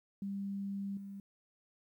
sine tone with level steps, 198.1 Hz, G3, 18 cents sharp, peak -36 / -43 dBFS, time 0.22-1.2 s, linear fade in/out 2 ms, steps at 0.97 s, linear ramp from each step 2 ms, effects 12-bit

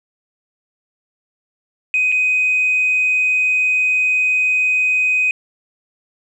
sine tone with dropouts, 2507 Hz, D#7, 12 cents sharp, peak -12 dBFS, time 1.94-5.31 s, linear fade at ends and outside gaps 1 ms, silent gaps 2.118-2.123 s, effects tanh soft clip ceiling -9 dBFS

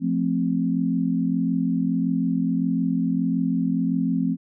sine chord, F major, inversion none, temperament equal, 174.61 / 220 / 261.6 Hz, F3 / A3 / C4, 0 / 0 / 0 cents, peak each -24 / -26 / -23 dBFS, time 0-4.37 s, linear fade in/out 50 ms, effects none

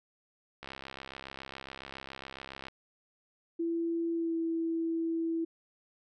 click train, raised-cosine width 0.3 ms, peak -26 dBFS, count 139, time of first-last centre 0.63-2.684 s, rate 67.2 Hz
sine tone with pitch glide, 334.4 to 329.2 Hz, E4 to E4, +25 to -2 cents, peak -29 dBFS, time 3.59-5.45 s, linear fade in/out 10 ms, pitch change -27 cents, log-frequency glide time 4.13-4.35 s
effects none

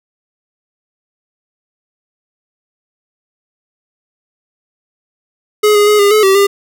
square tone with pitch steps, 421.6 / 413.4 / 420 / 404.5 / 428.6 / 386.1 / 400.4 Hz, G#4 / G#4 / G#4 / G#4 / A4 / G4 / G4, +26 / -8 / +19 / -46 / -45 / -26 / +37 cents, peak -7 dBFS, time 5.63-6.47 s, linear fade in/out 10 ms, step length 120 ms, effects none

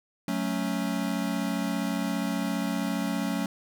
square chord, F# minor, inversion none, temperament equal, 185 / 220 / 277.2 Hz, F#3 / A3 / C#4, 0 / 0 / 0 cents, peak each -32 dBFS, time 0.28-3.46 s, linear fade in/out 2 ms, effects none

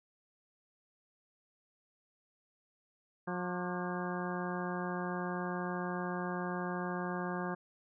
harmonic tone with a mistuned harmonic, 179.3 Hz, F3, 46 cents sharp, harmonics 1 / 2 / 3 / 4 / 5 / 6 / 7 / 8 / 9, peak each -38 / -41 / -45 / -44 / -45 / -46 / -46 / -49 / -45 dBFS, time 3.27-7.55 s, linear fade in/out 10 ms, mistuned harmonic 7, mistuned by -90 cents, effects none

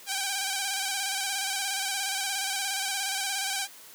5% pulse tone with vibrato, 784 Hz, G5, in tune, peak -16 dBFS, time 0.06-3.68 s, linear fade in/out 50 ms, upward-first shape square, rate 17 Hz, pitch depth 39 cents each way, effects white hiss -49 dBFS RMS until 3.94 s + high-pass 200 Hz 12 dB/octave

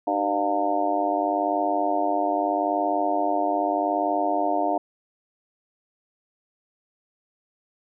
harmonic tone with a mistuned harmonic, 100.8 Hz, G2, 49 cents sharp, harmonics 3 / 4 / 5 / 6 / 7 / 8 / 9, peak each -28 / -34 / -35 / -28 / -24 / -35 / -29 dBFS, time 0.07-4.78 s, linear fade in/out 5 ms, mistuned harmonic 4, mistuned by -76 cents, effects none

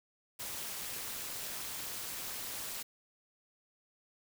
white noise with amplitude modulation, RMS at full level -38 dBFS, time 0.39-2.83 s, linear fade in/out 10 ms, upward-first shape sine, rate 228 Hz, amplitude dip 70%, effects none

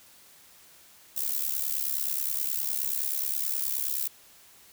violet noise with amplitude modulation, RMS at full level -26 dBFS, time 1.16-4.08 s, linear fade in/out 10 ms, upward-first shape sine, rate 69.5 Hz, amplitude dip 85%, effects white hiss -55 dBFS RMS until 4.72 s

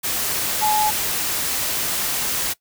sine tone in noise, 851 Hz, G#5, 42 cents sharp, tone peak -17 dBFS, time 0.61-0.91 s, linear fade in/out 20 ms, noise white, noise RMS -23 dBFS, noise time 0.03-2.54 s, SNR +3 dB, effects noise-tail reverb RT60 0.1 s tail -20 dB re dry

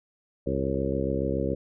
harmonic tone with a mistuned harmonic, 67.1 Hz, C2, 44 cents sharp, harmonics 1 / 2 / 3 / 4 / 5 / 6 / 7 / 8, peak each -33 / -33 / -33 / -33 / -33 / -33 / -33 / -33 dBFS, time 0.46-1.55 s, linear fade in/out 10 ms, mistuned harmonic 8, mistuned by +34 cents, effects none

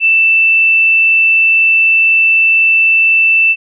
sine tone, 2658 Hz, E7, 14 cents sharp, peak -6 dBFS, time 0-3.56 s, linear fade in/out 50 ms, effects none

